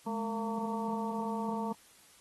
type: harmonic tone with a mistuned harmonic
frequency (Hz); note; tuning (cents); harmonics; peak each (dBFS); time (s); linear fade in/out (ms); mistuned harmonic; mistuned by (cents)
227.7; A#3; -40; 1 / 2 / 3 / 4 / 5; -35 / -40 / -44 / -37 / -45; 0.06-1.73; 10; 1; -110
effects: white hiss -60 dBFS RMS until 2.2 s + AAC 32 kbps